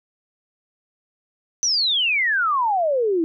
sine exponential sweep, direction down, 6100 to 314.5 Hz, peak -17 dBFS, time 1.63-3.24 s, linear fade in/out 0 ms, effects none

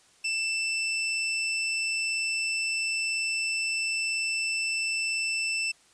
sawtooth tone, 2659 Hz, E7, 14 cents sharp, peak -23 dBFS, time 0.24-5.72 s, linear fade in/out 10 ms, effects white hiss -60 dBFS RMS until 5.93 s + resampled to 22050 Hz

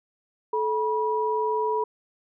sine tone pair together, 433.6 / 969 Hz, A4 / B5, -25 / -33 cents, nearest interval octave + major second, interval 1392 cents, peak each -25 dBFS, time 0.53-1.84 s, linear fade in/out 5 ms, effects none

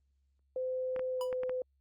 sine tone with pitch glide, 513 to 508.3 Hz, C5 to B4, -34 to +50 cents, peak -32 dBFS, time 0.56-1.62 s, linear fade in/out 2 ms, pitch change -16 cents, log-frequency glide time 1.1-1.24 s
clicks, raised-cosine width 0.5 ms, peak -28 dBFS, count 5, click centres 0.963 / 0.994 / 1.328 / 1.434 / 1.495 s
square tone with exponential decay, 987.8 Hz, B5, in tune, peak -36 dBFS, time 1.21-1.35 s, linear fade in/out 1 ms, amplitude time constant 29 ms
effects added 68 Hz sine -70 dBFS peak until 1.8 s + Opus 32 kbps

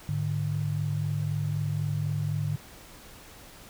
sine tone pair together, 105.2 / 149.15 Hz, G#2 / D3, +23 / +27 cents, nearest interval tritone, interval 604 cents, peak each -30 / -28 dBFS, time 0.09-2.56 s, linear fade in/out 0 ms, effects pink hiss -49 dBFS RMS until 3.69 s

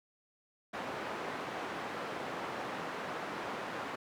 white band-pass noise, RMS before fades -40 dBFS, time 0.73-3.96 s, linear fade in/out 10 ms, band 180 to 1300 Hz, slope 12 dB/octave, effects none

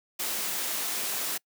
white noise, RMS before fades -31 dBFS, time 0.19-1.38 s, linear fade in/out 10 ms, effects noise-tail reverb RT60 0.1 s tail -26 dB re dry + high-pass 200 Hz 12 dB/octave

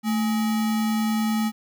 sine tone with sample-and-hold, 220 Hz, A3, in tune, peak -20 dBFS, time 0.03-1.52 s, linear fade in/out 50 ms, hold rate 1050 Hz, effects none

